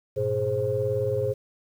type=tone cluster; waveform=sine; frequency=102.8 / 121.3 / 417.6 / 527 Hz; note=G#2 / B2 / G#4 / C5; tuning=-17 / -31 / +10 / +12 cents; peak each=-32 / -30 / -27 / -26 dBFS; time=0.16-1.34 s; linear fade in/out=20 ms; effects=tanh soft clip ceiling -13 dBFS + 9-bit